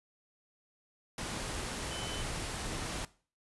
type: tone in noise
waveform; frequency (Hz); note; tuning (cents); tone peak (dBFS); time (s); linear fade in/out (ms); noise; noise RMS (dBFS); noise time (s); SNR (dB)
sine; 3034; F#7; +43; -43; 1.91-2.22; 2; pink; -38; 1.18-3.05; -8
effects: noise-tail reverb RT60 0.4 s tail -19 dB re dry + resampled to 24000 Hz